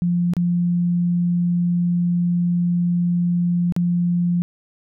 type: tone with dropouts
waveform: sine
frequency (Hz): 174.6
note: F3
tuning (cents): 0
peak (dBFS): -16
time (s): 0.02-4.42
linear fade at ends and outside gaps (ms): 0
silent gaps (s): 0.336-0.367 / 3.723-3.764
effects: none